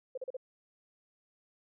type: tone bursts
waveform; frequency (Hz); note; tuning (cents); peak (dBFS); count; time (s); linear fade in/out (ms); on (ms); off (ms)
sine; 516; C5; -24; -35; 4; 0.15-0.368; 5; 26; 38
effects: none